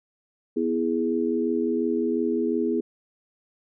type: chord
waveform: sine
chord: E major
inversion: second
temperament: equal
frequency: 246.9 / 329.6 / 415.3 Hz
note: B3 / E4 / G#4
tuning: 0 / 0 / 0 cents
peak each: -26 dBFS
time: 0.56-2.81 s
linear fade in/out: 10 ms
effects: none